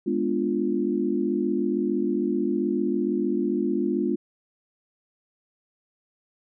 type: chord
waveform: sine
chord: G# diminished seventh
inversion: none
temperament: equal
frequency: 207.7 / 246.9 / 293.7 / 349.2 Hz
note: G#3 / B3 / D4 / F4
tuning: 0 / 0 / 0 / 0 cents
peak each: -28 / -28 / -28 / -26 dBFS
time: 0.06-4.16 s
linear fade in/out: 10 ms
effects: none